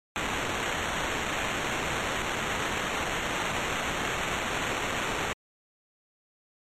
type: noise with sample-and-hold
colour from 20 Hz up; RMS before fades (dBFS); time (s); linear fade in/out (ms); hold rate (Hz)
blue; -30; 0.16-5.33; 0; 4900
effects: low-pass 8000 Hz 12 dB/octave + MP3 64 kbps